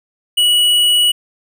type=tone with hard clipping; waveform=sine; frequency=2929 Hz; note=F#7; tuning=18 cents flat; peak=-11 dBFS; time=0.37-1.12 s; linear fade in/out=10 ms; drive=10 dB; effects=none